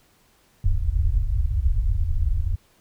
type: low-pass noise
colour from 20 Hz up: pink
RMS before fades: -21 dBFS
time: 0.64-2.56 s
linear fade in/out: 5 ms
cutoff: 100 Hz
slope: 48 dB/octave
effects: pink hiss -60 dBFS RMS until 2.8 s